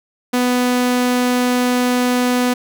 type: tone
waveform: sawtooth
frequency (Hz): 248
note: B3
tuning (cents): +7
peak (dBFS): -10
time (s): 0.33-2.54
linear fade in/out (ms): 10
effects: none